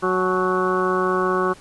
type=harmonic tone with a mistuned harmonic; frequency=185 Hz; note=F#3; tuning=in tune; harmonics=1 / 2 / 3 / 4 / 5 / 6 / 7 / 8; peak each=-28 / -21 / -29 / -32 / -32 / -23 / -29 / -29 dBFS; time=0.02-1.54 s; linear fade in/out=20 ms; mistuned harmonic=5; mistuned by=-90 cents; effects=pink hiss -47 dBFS RMS until 1.6 s + resampled to 24000 Hz